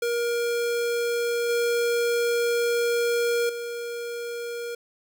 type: tone with level steps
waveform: square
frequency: 473 Hz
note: A#4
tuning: 25 cents sharp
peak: -24 / -22 / -31 dBFS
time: 0.02-4.75 s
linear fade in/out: 5 ms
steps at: 1.49 / 3.49 s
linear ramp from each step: 5 ms
effects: none